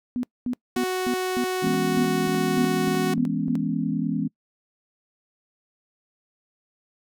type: tone bursts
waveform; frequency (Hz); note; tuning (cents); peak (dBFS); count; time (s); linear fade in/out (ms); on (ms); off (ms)
sine; 246.9; B3; 0; -23; 12; 0.16-3.554; 0; 72; 230
type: tone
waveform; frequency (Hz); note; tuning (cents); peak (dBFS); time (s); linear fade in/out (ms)
sawtooth; 370; F#4; 0; -20; 0.76-3.14; 5
type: chord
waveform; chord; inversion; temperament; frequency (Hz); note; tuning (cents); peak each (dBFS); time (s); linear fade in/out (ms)
sine; C# minor seventh; first; equal; 164.81 / 207.7 / 246.9 / 277.2; E3 / G#3 / B3 / C#4; 0 / 0 / 0 / 0; -28; 1.62-4.28; 10
effects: noise-tail reverb RT60 0.1 s tail -23 dB re dry